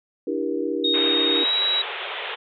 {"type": "chord", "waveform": "sine", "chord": "E half-diminished seventh", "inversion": "third", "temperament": "equal with one note detuned", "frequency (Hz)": [293.7, 329.6, 392, 475.1], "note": ["D4", "E4", "G4", "Bb4"], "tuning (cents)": [0, 0, 0, 33], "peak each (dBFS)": -28, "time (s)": [0.27, 1.44], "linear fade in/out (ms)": 5}
{"type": "tone with pitch glide", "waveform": "sine", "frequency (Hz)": [3729, 3874], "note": ["A#7", "B7"], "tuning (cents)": [0, -34], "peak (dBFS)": -19, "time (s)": [0.84, 1.82], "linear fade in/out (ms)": 5, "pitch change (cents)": 66, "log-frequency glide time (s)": [1.3, 1.54]}
{"type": "band-pass noise", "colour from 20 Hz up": "white", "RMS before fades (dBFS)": -31, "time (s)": [0.93, 2.36], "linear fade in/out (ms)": 20, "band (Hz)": [370, 3600], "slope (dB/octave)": 96}
{"effects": []}